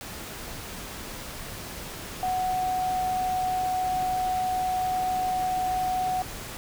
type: tone in noise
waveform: sine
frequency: 740 Hz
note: F#5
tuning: in tune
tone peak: -24 dBFS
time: 2.23-6.22 s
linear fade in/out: 0 ms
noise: pink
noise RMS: -38 dBFS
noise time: 0.01-6.57 s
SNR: +11 dB
effects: none